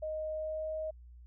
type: tone with pitch glide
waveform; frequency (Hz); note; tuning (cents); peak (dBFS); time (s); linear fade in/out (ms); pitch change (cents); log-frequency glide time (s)
sine; 622.3 to 627.4; D#5 to D#5; 0 to +14; -34; 0.02-0.91; 10; +14; 0.33-0.73
effects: added 60 Hz sine -50 dBFS peak until 1.26 s